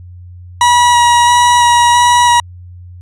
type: tone with vibrato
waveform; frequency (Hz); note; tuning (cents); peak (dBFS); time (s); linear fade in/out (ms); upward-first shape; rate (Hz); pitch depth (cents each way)
40% pulse; 963; B5; -44; -5; 0.61-2.4; 2; square; 1.5; 9
effects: added 89 Hz sine -30 dBFS peak until 3.01 s + resampled to 24000 Hz